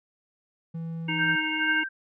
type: tone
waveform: triangle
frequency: 164.6 Hz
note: E3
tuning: 2 cents flat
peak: -29 dBFS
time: 0.74-1.36 s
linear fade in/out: 10 ms
type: harmonic tone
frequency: 311.1 Hz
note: D#4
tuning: in tune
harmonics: 1 / 3 / 5 / 7 / 9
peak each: -32 / -36 / -35 / -30 / -32 dBFS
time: 1.08-1.84 s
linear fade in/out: 10 ms
type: tone with tremolo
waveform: sine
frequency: 1568 Hz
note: G6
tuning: in tune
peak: -22 dBFS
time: 1.18-1.89 s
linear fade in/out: 10 ms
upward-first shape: sine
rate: 2.3 Hz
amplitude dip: 90%
effects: none